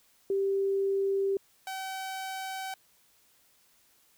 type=tone pair in turn; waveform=sine / sawtooth; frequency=392 / 764.3 Hz; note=G4 / G5; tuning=0 / -44 cents; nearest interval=octave; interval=1156 cents; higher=second; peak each=-25 / -31 dBFS; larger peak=first; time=0.3-1.37 / 1.67-2.74 s; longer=neither; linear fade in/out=2 ms; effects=white hiss -65 dBFS RMS until 4.17 s